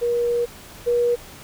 sine tone pair in turn, 476.9 / 479.9 Hz, A#4 / B4, +39 / -50 cents, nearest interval unison, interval 11 cents, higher second, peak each -18 / -16 dBFS, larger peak second, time 0.01-0.46 / 0.86-1.16 s, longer first, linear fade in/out 20 ms, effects pink hiss -42 dBFS RMS until 1.43 s

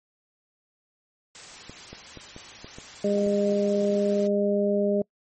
white noise, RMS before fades -43 dBFS, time 1.35-4.27 s, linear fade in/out 0 ms
clicks, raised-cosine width 2 ms, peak -27 dBFS, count 7, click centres 1.696 / 1.93 / 2.173 / 2.364 / 2.645 / 2.785 / 3.265 s
harmonic tone, 203.1 Hz, G#3, 38 cents flat, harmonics 1 / 2 / 3, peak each -25 / -25 / -25 dBFS, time 3.04-5.02 s, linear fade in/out 5 ms
effects noise-tail reverb RT60 0.1 s tail -26 dB re dry + MP3 32 kbps

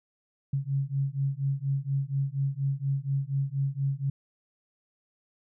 sine beating tone pair, 135.7 / 139.9 Hz, C#3 / C#3, -36 / +16 cents, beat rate 4.2 Hz, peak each -29 dBFS, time 0.53-4.1 s, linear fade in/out 5 ms, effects none

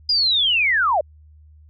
sine linear sweep, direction down, 4978 to 548 Hz, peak -15 dBFS, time 0.09-1.01 s, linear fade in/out 5 ms, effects added 76 Hz sine -45 dBFS peak until 1.69 s

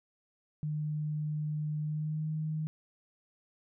sine tone with pitch glide, 151.6 to 155.59 Hz, D#3 to D#3, -45 to 0 cents, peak -31 dBFS, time 0.63-2.67 s, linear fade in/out 0 ms, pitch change +45 cents, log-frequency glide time 1.82-2.28 s, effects none

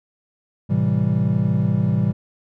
triangle chord, A minor seventh, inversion none, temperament equal, 110 / 130.81 / 164.81 / 196 Hz, A2 / C3 / E3 / G3, 0 / 0 / 0 / 0 cents, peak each -20 dBFS, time 0.69-2.13 s, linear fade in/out 20 ms, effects none

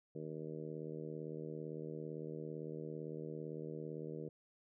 harmonic tone, 77.78 Hz, D#2, in tune, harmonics 2 / 3 / 4 / 5 / 6 / 7 / 8, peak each -47 / -53 / -50 / -49 / -48 / -57 / -61 dBFS, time 0.15-4.29 s, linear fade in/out 5 ms, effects none

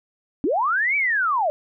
sine linear two-way sweep, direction up then down, 247.8 to 2332 to 573 Hz, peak -18 dBFS, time 0.44-1.5 s, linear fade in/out 0 ms, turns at 0.96 s, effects none

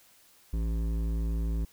triangle tone with hard clipping, 55.5 Hz, A1, 16 cents sharp, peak -29 dBFS, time 0.53-1.65 s, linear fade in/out 5 ms, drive 16 dB, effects white hiss -60 dBFS RMS until 1.72 s

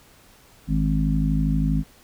harmonic tone, 52.5 Hz, G#1, 19 cents sharp, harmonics 1 / 3 / 4 / 5, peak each -23 / -22 / -27 / -26 dBFS, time 0.67-1.84 s, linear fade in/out 50 ms, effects pink hiss -53 dBFS RMS until 2.03 s

